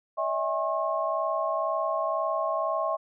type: tone cluster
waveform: sine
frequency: 586 / 648 / 811 / 1080 Hz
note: D5 / E5 / G#5 / C#6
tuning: -4 / -30 / -41 / -45 cents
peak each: -34 / -28 / -36 / -29 dBFS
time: 0.17-2.97 s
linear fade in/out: 20 ms
effects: none